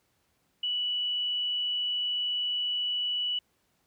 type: tone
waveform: sine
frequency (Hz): 2953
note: F#7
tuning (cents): -4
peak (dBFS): -27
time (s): 0.63-3.39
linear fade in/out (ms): 5
effects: pink hiss -72 dBFS RMS until 3.86 s + high-pass 60 Hz 12 dB/octave